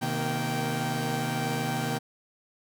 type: tone cluster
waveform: sawtooth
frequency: 127.7 / 155.1 / 233.8 / 779 Hz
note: C3 / D#3 / A#3 / G5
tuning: -42 / -5 / +5 / -11 cents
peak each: -29 dBFS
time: 0.01-1.99 s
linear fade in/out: 20 ms
effects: none